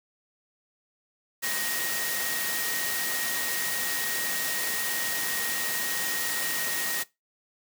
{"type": "tone in noise", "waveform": "sine", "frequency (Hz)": 1876, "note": "A#6", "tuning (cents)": 11, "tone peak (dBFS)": -34, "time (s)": [1.42, 7.04], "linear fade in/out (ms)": 20, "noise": "white", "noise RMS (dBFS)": -30, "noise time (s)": [1.42, 7.04], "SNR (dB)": -7, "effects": ["noise-tail reverb RT60 0.2 s tail -20 dB re dry", "high-pass 150 Hz 12 dB/octave"]}